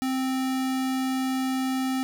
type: tone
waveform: square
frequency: 261.6 Hz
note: C4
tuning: in tune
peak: -25 dBFS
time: 0.02-2.03 s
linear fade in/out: 0 ms
effects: none